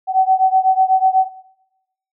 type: beating tone pair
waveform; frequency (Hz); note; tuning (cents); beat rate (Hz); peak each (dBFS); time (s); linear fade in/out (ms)
sine; 754 / 762.1; F#5 / G5; +32 / -49; 8.1; -14 / -15; 0.07-1.29; 50
effects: noise-tail reverb RT60 0.9 s tail -19 dB re dry